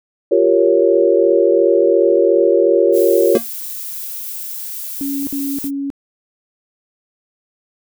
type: chord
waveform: sine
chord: G half-diminished seventh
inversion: third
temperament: equal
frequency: 349.2 / 392 / 466.2 / 554.4 Hz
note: F4 / G4 / Bb4 / Db5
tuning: 0 / 0 / 0 / 0 cents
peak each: -15 dBFS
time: 0.31-3.38 s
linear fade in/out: 10 ms
type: noise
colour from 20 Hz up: violet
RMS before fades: -27 dBFS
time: 2.92-5.71 s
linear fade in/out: 50 ms
type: tone with exponential decay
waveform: square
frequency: 229.7 Hz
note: A#3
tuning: 25 cents flat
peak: -14 dBFS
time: 3.35-3.47 s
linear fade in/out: 2 ms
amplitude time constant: 25 ms
type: tone bursts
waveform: sine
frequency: 278.6 Hz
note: C#4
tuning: 9 cents sharp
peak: -19 dBFS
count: 3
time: 5.01-5.902 s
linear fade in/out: 0 ms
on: 260 ms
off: 56 ms
effects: none